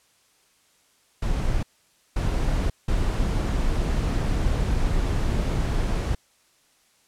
brown noise bursts at uneven times, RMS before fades -23 dBFS, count 3, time 1.22-1.63 / 2.16-2.7 / 2.88-6.15 s, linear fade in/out 5 ms, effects white hiss -62 dBFS RMS until 7.07 s + low-pass 10000 Hz 12 dB/octave

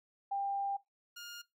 sine / 15% pulse tone pair in turn, 795 / 1416.5 Hz, G5 / F6, +24 / +24 cents, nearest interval minor seventh, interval 1000 cents, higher second, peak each -32 / -39 dBFS, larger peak first, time 0.31-0.77 / 1.16-1.42 s, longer first, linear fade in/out 10 ms, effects noise-tail reverb RT60 0.2 s tail -20 dB re dry

